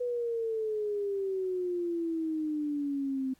sine exponential sweep, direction down, 493.9 to 259.7 Hz, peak -29 dBFS, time 0-3.34 s, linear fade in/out 10 ms, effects pink hiss -67 dBFS RMS until 3.39 s + AAC 64 kbps

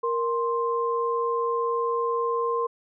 sine tone pair together, 467.4 / 1049.3 Hz, A#4 / C6, +5 / +5 cents, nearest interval octave + major second, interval 1400 cents, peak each -25 / -26 dBFS, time 0.03-2.67 s, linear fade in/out 10 ms, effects none

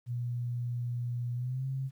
sine tone with pitch glide, 121 to 133.48 Hz, B2 to C3, -35 to +35 cents, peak -31 dBFS, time 0.06-1.91 s, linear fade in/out 50 ms, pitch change +170 cents, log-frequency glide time 1.34-1.66 s, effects 11-bit

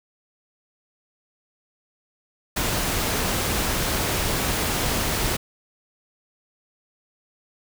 pink noise, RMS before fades -24 dBFS, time 2.56-5.37 s, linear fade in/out 10 ms, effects none

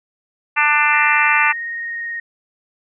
harmonic tone, 296.7 Hz, D4, 18 cents sharp, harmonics 3 / 4 / 5 / 6 / 7 / 8 / 9, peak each -20 / -20 / -20 / -20 / -20 / -20 / -20 dBFS, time 0.56-1.53 s, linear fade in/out 20 ms
sine tone with vibrato, 1862 Hz, A#6, 2 cents flat, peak -23 dBFS, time 0.93-2.2 s, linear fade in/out 5 ms, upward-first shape sine, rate 19 Hz, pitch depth 11 cents each way
effects none

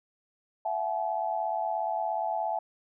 sine tone cluster, 669 / 746 / 855 Hz, E5 / F#5 / A5, +25 / +14 / -50 cents, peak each -32 / -33 / -31 dBFS, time 0.65-2.59 s, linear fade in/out 5 ms, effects none

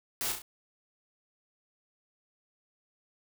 white noise with echo, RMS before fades -33 dBFS, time 0.21-0.32 s, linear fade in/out 0 ms, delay 33 ms, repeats 3, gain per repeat -5 dB, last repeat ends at 0.419 s, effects none

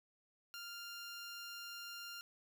15% pulse tone, 1396.9 Hz, F6, in tune, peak -40 dBFS, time 0.54-2.21 s, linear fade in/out 0 ms, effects none

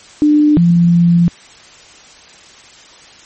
sine tone pair in turn, 298.8 / 171.77 Hz, D4 / F3, +30 / -28 cents, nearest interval minor seventh, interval 958 cents, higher first, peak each -6 dBFS, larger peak neither, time 0.22-0.57 / 0.57-1.28 s, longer second, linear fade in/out 0 ms, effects white hiss -40 dBFS RMS until 3.25 s + MP3 32 kbps

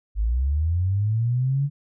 sine linear sweep, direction up, 49.16 to 144.9 Hz, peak -19 dBFS, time 0.15-1.7 s, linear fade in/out 50 ms, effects none

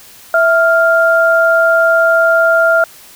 sine tone pair together, 658.8 / 1396.9 Hz, E5 / F6, -1 / 0 cents, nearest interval octave + minor second, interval 1301 cents, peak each -10 dBFS, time 0.34-2.84 s, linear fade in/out 2 ms, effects white hiss -39 dBFS RMS until 3.15 s

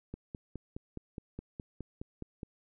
click train, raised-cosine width 3 ms, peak -27 dBFS, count 12, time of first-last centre 0.14-2.432 s, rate 4.8 Hz, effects none

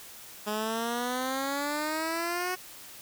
10% pulse exponential sweep, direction up, 208.9 to 370 Hz, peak -21 dBFS, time 0.46-2.56 s, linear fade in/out 20 ms, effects white hiss -47 dBFS RMS until 3.01 s

